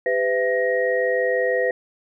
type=tone cluster; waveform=sine; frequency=396.9 / 503 / 663 / 1879 Hz; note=G4 / B4 / E5 / A#6; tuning=+22 / +32 / +10 / +13 cents; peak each=-27 / -20 / -27 / -25 dBFS; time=0.06-1.71 s; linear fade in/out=2 ms; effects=none